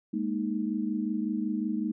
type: chord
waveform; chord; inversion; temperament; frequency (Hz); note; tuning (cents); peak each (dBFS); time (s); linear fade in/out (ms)
sine; Ab suspended second; none; equal; 207.7 / 233.1 / 311.1; Ab3 / Bb3 / Eb4; 0 / 0 / 0; -31 / -32 / -32; 0.13-1.92; 10
effects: none